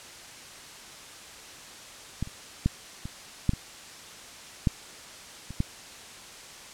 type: clicks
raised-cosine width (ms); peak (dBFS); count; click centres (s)
5; -16 / -30 / -10 / -23 / -9 / -19 / -9 / -26 / -12; 9; 2.226 / 2.274 / 2.66 / 3.055 / 3.493 / 3.535 / 4.672 / 5.506 / 5.604
effects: white hiss -45 dBFS RMS until 6.73 s + low-pass 8000 Hz 12 dB/octave